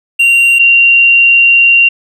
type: tone pair in turn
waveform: triangle / sine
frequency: 2763 / 2763 Hz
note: F7 / F7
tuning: -19 / -19 cents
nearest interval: unison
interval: 0 cents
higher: neither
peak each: -3 dBFS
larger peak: neither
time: 0.19-0.59 / 0.59-1.89 s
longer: second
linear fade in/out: 10 ms
effects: none